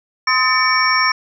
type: tone cluster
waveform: sine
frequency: 1036 / 1264 / 1790 / 2265 / 5500 Hz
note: C6 / D#6 / A6 / C#7 / F8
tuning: -17 / +27 / +29 / +37 / -27 cents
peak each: -19 dBFS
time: 0.27-1.12 s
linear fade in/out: 5 ms
effects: none